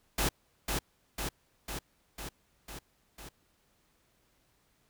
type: noise with echo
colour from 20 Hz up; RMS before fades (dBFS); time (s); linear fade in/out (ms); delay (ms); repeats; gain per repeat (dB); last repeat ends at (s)
pink; -29; 0.18-0.29; 5; 500; 6; -3; 3.29
effects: pink hiss -71 dBFS RMS until 4.89 s